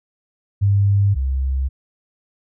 sine tone pair in turn, 100 / 66.4 Hz, G2 / C2, +35 / +26 cents, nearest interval perfect fifth, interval 709 cents, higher first, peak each -12 / -17 dBFS, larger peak first, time 0.61-1.15 / 1.15-1.69 s, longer neither, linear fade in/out 20 ms, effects none

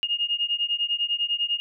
sine beating tone pair, 2841 / 2851 Hz, F7 / F7, +29 / +35 cents, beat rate 10 Hz, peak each -26 dBFS, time 0.03-1.6 s, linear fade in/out 0 ms, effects none

